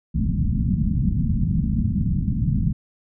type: low-pass noise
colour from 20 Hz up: white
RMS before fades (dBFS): -21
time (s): 0.14-2.73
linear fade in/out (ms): 10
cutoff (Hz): 220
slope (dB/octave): 48
effects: none